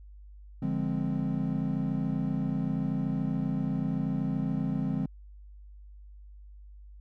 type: chord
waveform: triangle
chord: D half-diminished seventh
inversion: none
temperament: equal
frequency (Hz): 146.83 / 174.61 / 207.7 / 261.6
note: D3 / F3 / Ab3 / C4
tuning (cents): 0 / 0 / 0 / 0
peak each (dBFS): -31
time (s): 0.62-5.06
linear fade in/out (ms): 5
effects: added 50 Hz sine -46 dBFS peak until 7 s